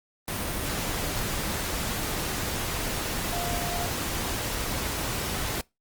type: tone in noise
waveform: sine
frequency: 698.5 Hz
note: F5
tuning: in tune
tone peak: -33 dBFS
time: 3.33-3.86 s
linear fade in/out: 0 ms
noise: pink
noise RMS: -30 dBFS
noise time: 0.28-5.61 s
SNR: -6 dB
effects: noise-tail reverb RT60 0.2 s tail -23 dB re dry + Opus 32 kbps